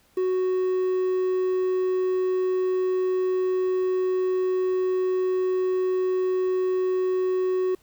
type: tone with quantisation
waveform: triangle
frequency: 370 Hz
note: F#4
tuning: in tune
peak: -19 dBFS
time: 0.17-7.75 s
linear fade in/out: 5 ms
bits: 8
effects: pink hiss -61 dBFS RMS until 7.82 s